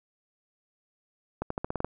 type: accelerating click train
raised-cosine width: 1 ms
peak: -16 dBFS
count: 8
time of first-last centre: 1.42-1.846 s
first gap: 84 ms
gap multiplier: 0.89
effects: none